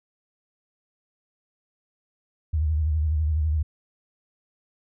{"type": "tone with vibrato", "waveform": "sine", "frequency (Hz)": 77.2, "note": "D#2", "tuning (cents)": -13, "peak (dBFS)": -20, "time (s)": [2.53, 3.63], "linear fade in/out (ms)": 10, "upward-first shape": "sine", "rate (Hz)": 12, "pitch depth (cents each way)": 83, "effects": []}